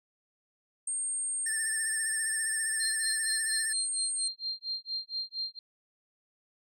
sine tone, 8580 Hz, C9, 42 cents sharp, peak -30 dBFS, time 0.87-4.28 s, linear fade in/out 5 ms
square tone with vibrato, 1774 Hz, A6, 14 cents sharp, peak -34 dBFS, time 1.46-3.73 s, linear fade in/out 5 ms, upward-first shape triangle, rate 15 Hz, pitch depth 47 cents each way
sine tone with tremolo, 4186 Hz, C8, in tune, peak -30 dBFS, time 2.8-5.59 s, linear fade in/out 2 ms, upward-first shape sine, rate 4.3 Hz, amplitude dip 100%
effects none

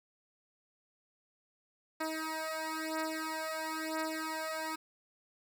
10% pulse beating tone pair, 316.4 / 317.4 Hz, D#4 / D#4, +29 / +35 cents, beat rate 1 Hz, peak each -30 dBFS, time 2-4.76 s, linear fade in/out 10 ms, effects none

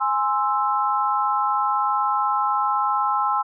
sine chord, Ab augmented, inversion none, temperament equal, 830.6 / 1046.5 / 1318.5 Hz, Ab5 / C6 / E6, 0 / 0 / 0 cents, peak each -23 dBFS, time 0-3.43 s, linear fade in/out 20 ms, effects none

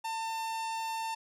45% pulse tone, 898 Hz, A5, 35 cents sharp, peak -33 dBFS, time 0.04-1.15 s, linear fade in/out 10 ms, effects low-pass 12000 Hz 12 dB/octave

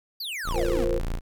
square exponential sweep, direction down, 4827 to 207.7 Hz, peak -31 dBFS, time 0.2-0.85 s, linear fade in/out 5 ms
40% pulse tone, 28.64 Hz, A#0, 30 cents flat, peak -25 dBFS, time 0.44-1.21 s, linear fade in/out 50 ms
sine chord, F suspended fourth, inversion none, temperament equal, 349.2 / 466.2 / 523.3 Hz, F4 / Bb4 / C5, 0 / 0 / 0 cents, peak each -28 dBFS, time 0.53-1.01 s, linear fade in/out 50 ms
effects none

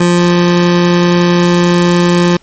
25% pulse tone, 175 Hz, F3, 4 cents sharp, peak -3 dBFS, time 0-2.37 s, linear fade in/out 5 ms, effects pink hiss -47 dBFS RMS until 2.42 s + MP3 32 kbps

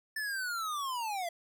square linear sweep, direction down, 1770 to 662 Hz, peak -34 dBFS, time 0.16-1.29 s, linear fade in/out 5 ms, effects none

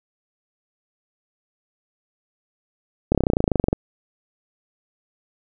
slowing click train, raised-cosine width 2 ms, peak -4 dBFS, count 18, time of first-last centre 3.12-3.729 s, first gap 28 ms, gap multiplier 1.03, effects none

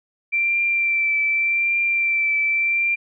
sine tone with vibrato, 2349 Hz, D7, in tune, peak -17 dBFS, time 0.32-2.96 s, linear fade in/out 20 ms, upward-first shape triangle, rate 0.85 Hz, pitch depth 25 cents each way, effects none

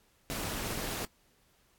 pink noise with amplitude modulation, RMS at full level -33 dBFS, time 0.3-1.05 s, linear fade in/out 0 ms, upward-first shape sine, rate 253 Hz, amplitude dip 75%, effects pink hiss -68 dBFS RMS until 1.78 s + AAC 64 kbps

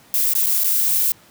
violet noise with dropouts, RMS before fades -18 dBFS, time 0.14-1.12 s, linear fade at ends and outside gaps 1 ms, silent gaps 0.336-0.351 / 0.461-0.466 / 0.636-0.643 s, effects pink hiss -50 dBFS RMS until 1.3 s + high-pass 100 Hz 12 dB/octave

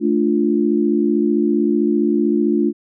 sine chord, D minor, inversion second, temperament equal, 220 / 293.7 / 349.2 Hz, A3 / D4 / F4, 0 / 0 / 0 cents, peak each -18 dBFS, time 0-2.73 s, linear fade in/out 50 ms, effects none

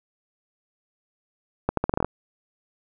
accelerating click train, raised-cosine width 1 ms, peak -7 dBFS, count 9, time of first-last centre 1.69-2.046 s, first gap 83 ms, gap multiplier 0.81, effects none

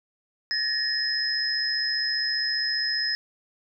sine tone cluster, 1725 / 1860 / 5120 Hz, A6 / A#6 / D#8, -35 / -4 / +49 cents, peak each -31 / -31 / -25 dBFS, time 0.51-3.15 s, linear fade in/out 0 ms, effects none

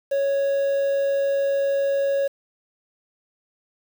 triangle tone with quantisation, 554.4 Hz, C#5, in tune, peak -17 dBFS, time 0.11-2.28 s, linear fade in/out 10 ms, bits 7, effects none

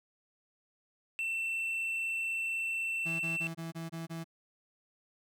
triangle tone, 2686 Hz, E7, 32 cents sharp, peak -30 dBFS, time 1.19-3.47 s, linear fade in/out 0 ms
35% pulse tone bursts, 164.81 Hz, E3, in tune, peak -36 dBFS, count 7, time 3.05-4.244 s, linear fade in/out 20 ms, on 150 ms, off 24 ms
effects none

